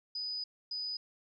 sine tone bursts at uneven times, 4978 Hz, D#8, in tune, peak -35 dBFS, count 2, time 0.15-0.44 / 0.71-0.97 s, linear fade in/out 5 ms, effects none

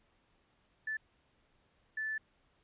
sine tone bursts at uneven times, 1750 Hz, A6, 10 cents flat, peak -34 dBFS, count 2, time 0.87-0.97 / 1.97-2.18 s, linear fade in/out 5 ms, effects pink hiss -72 dBFS RMS until 2.63 s + resampled to 8000 Hz

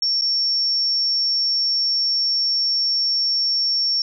sine tone with dropouts, 5470 Hz, F8, 37 cents flat, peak -17 dBFS, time 0.02-4.02 s, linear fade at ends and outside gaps 2 ms, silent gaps 0.212-0.219 s, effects none

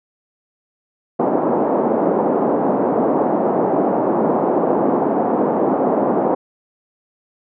pink band-pass noise, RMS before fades -17 dBFS, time 1.19-6.35 s, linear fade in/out 10 ms, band 230 to 860 Hz, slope 24 dB/octave, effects none

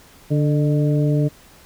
harmonic tone with a mistuned harmonic, 146.83 Hz, D3, in tune, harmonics 1 / 2 / 3 / 4, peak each -16 / -22 / -26 / -28 dBFS, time 0.3-1.29 s, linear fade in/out 20 ms, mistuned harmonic 4, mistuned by +54 cents, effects pink hiss -48 dBFS RMS until 1.65 s

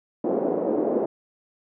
white band-pass noise, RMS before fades -24 dBFS, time 0.24-1.06 s, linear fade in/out 5 ms, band 250 to 540 Hz, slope 24 dB/octave, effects none

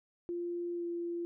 sine tone with pitch glide, 347.2 to 343.4 Hz, F4 to F4, -10 to -29 cents, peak -34 dBFS, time 0.29-1.25 s, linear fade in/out 0 ms, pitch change -19 cents, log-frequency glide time 0.74-0.85 s, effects none

